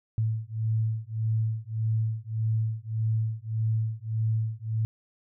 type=beating tone pair; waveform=sine; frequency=110 / 111.7 Hz; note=A2 / A2; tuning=0 / +27 cents; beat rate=1.7 Hz; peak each=-28 dBFS; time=0.18-4.85 s; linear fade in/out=0 ms; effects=none